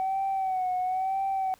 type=tone with vibrato; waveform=sine; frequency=755 Hz; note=F#5; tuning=35 cents sharp; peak=-24 dBFS; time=0-1.54 s; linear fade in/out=0 ms; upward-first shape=sine; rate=1 Hz; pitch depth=53 cents each way; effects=tanh soft clip ceiling -22 dBFS + pink hiss -59 dBFS RMS until 1.59 s